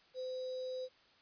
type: tone with sample-and-hold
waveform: sine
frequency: 512 Hz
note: C5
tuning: 38 cents flat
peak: -38 dBFS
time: 0.14-0.89 s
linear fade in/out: 50 ms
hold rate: 4410 Hz
effects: white hiss -66 dBFS RMS until 1.21 s + resampled to 11025 Hz